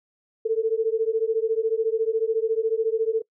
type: beating tone pair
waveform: sine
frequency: 440 / 454 Hz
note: A4 / A#4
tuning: 0 / -46 cents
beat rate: 14 Hz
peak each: -23 dBFS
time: 0.45-3.22 s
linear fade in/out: 10 ms
effects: noise-tail reverb RT60 0.1 s tail -24 dB re dry